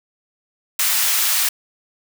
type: high-pass noise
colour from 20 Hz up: white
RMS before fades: -18 dBFS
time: 0.79-1.49 s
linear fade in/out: 5 ms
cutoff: 1100 Hz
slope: 12 dB/octave
effects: none